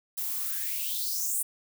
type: noise with high-pass filter sweep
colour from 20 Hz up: violet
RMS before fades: -31 dBFS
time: 0.17-1.43 s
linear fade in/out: 10 ms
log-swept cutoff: 690 to 9400 Hz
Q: 4.9
effects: none